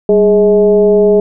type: tone with frequency modulation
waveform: sine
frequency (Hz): 415.2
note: G#4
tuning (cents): 0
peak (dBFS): -5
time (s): 0.09-1.2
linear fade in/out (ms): 2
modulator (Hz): 220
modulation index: 0.74
effects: none